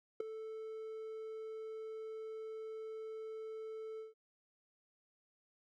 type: tone with ADSR envelope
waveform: triangle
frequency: 440 Hz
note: A4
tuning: in tune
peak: -28 dBFS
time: 0.2-4.14 s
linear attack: 5 ms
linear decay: 6 ms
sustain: -13 dB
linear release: 150 ms
effects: none